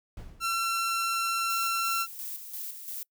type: noise with exponential decay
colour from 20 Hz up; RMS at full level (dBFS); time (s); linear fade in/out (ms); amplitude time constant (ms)
brown; -38; 0.17-0.77; 2; 130
type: tone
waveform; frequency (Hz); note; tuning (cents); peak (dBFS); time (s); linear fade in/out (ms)
sawtooth; 1354; E6; +46; -23; 0.4-2.07; 50
type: noise with tremolo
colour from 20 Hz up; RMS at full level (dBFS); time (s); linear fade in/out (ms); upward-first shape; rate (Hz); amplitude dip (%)
violet; -37; 1.5-3.03; 2; square; 2.9; 50
effects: noise-tail reverb RT60 0.1 s tail -26 dB re dry